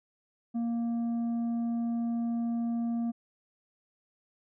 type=tone with tanh clipping; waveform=sine; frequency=233.4 Hz; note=A#3; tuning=2 cents sharp; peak=-29 dBFS; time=0.54-3.12 s; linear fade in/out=20 ms; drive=5 dB; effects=none